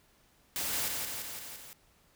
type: noise with echo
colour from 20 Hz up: white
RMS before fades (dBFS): -34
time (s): 0.56-0.88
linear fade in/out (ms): 0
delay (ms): 170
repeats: 5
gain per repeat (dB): -3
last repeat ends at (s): 1.73
effects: pink hiss -66 dBFS RMS until 2.15 s